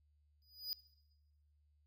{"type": "tone with exponential growth", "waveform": "square", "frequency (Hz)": 4945, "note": "D#8", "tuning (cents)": -12, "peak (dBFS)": -36, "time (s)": [0.42, 0.73], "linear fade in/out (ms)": 0, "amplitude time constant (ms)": 66, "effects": ["noise-tail reverb RT60 1.0 s tail -19 dB re dry", "added 74 Hz sine -70 dBFS peak until 1.86 s"]}